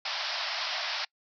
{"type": "band-pass noise", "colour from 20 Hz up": "white", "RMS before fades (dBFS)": -33, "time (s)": [0.05, 1.05], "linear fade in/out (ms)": 5, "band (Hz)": [590, 5400], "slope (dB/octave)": 96, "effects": ["noise-tail reverb RT60 0.1 s tail -26 dB re dry"]}